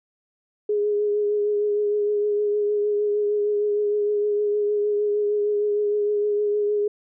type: tone with vibrato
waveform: sine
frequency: 415.3 Hz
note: G#4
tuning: in tune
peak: -19 dBFS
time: 0.69-6.88 s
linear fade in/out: 5 ms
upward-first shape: triangle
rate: 6.5 Hz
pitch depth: 24 cents each way
effects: none